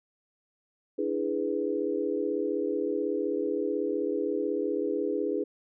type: chord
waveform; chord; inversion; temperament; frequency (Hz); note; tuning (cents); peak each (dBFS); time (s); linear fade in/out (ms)
sine; E dominant seventh; third; equal; 293.7 / 329.6 / 415.3 / 493.9; D4 / E4 / G#4 / B4; 0 / 0 / 0 / 0; -33 / -33 / -30 / -33; 0.98-5.44; 10
effects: none